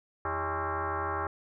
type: tone with frequency modulation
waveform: sine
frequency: 157.2 Hz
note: D#3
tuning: 18 cents sharp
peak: -29 dBFS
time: 0.25-1.27 s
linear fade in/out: 2 ms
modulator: 242 Hz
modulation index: 5.7
effects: none